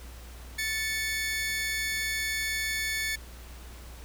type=tone pair together; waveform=sawtooth; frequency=1758.5 / 2217 Hz; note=A6 / C#7; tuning=-1 / 0 cents; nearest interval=major third; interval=401 cents; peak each=-28 dBFS; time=0.58-3.16 s; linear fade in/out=10 ms; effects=added 60 Hz sine -43 dBFS peak until 4.04 s + pink hiss -50 dBFS RMS until 4.04 s